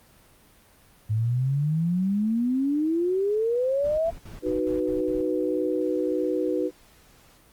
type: exponential sweep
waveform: sine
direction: up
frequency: 105.2 to 679 Hz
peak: -21 dBFS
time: 1.09-4.11 s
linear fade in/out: 20 ms
type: noise bursts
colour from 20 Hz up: brown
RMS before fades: -40 dBFS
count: 7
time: 3.84-5.216 s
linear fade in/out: 5 ms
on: 140 ms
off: 66 ms
type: chord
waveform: sine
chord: B major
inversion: first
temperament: just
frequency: 308.7 / 370.4 / 493.9 Hz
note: D#4 / F#4 / B4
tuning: -14 / +2 / 0 cents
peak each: -27 dBFS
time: 4.42-6.71 s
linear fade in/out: 50 ms
effects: pink hiss -56 dBFS RMS until 7.52 s + Opus 32 kbps